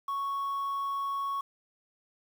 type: tone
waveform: sine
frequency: 1108.7 Hz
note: C#6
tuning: in tune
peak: -27 dBFS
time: 0.08-1.41 s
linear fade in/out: 5 ms
effects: tanh soft clip ceiling -29 dBFS + 9-bit